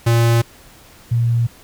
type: tone pair in turn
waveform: square / sine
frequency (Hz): 116.54 / 117.62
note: A#2 / A#2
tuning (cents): 0 / +16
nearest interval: unison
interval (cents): 16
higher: second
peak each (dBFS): -12 / -13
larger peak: first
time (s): 0.06-0.42 / 1.11-1.47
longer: neither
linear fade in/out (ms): 10
effects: pink hiss -45 dBFS RMS until 1.63 s